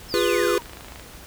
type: exponential sweep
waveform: triangle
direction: down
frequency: 5570 to 881 Hz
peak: -28 dBFS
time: 0.08-0.62 s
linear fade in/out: 50 ms
type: chord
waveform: square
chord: F diminished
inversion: none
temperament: equal with one note detuned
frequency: 349.2 / 406.8 / 493.9 Hz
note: F4 / Ab4 / Cb5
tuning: 0 / -36 / 0 cents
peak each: -24 dBFS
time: 0.14-0.58 s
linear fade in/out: 0 ms
type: click train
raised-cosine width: 0.3 ms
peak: -24 dBFS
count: 19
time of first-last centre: 0.32-0.997 s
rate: 26.6 Hz
effects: added 60 Hz sine -48 dBFS peak until 1.26 s + pink hiss -43 dBFS RMS until 1.26 s